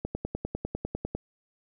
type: click train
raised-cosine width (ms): 2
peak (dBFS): -17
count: 12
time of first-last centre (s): 0.05-1.15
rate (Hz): 10
effects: none